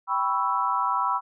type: chord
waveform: sine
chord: C# half-diminished seventh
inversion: second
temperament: equal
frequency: 784 / 987.8 / 1108.7 / 1318.5 Hz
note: G5 / B5 / C#6 / E6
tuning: 0 / 0 / 0 / 0 cents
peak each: -31 / -25 / -29 / -27 dBFS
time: 0.07-1.21 s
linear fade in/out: 50 ms
effects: none